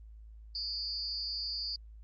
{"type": "tone with amplitude modulation", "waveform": "sine", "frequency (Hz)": 4699, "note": "D8", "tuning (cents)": 0, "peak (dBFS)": -30, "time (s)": [0.55, 1.76], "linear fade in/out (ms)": 2, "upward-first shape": "sine", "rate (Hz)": 268, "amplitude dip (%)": 100, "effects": ["added 54 Hz sine -48 dBFS peak until 2.03 s", "Opus 32 kbps"]}